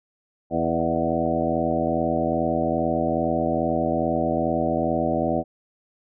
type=harmonic tone with a mistuned harmonic; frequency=82.41 Hz; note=E2; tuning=in tune; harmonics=1 / 2 / 3 / 4 / 5 / 6 / 7 / 8 / 9; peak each=-35 / -30 / -27 / -28 / -35 / -30 / -27 / -29 / -28 dBFS; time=0.5-5.44 s; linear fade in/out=50 ms; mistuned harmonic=7; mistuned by=+39 cents; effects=none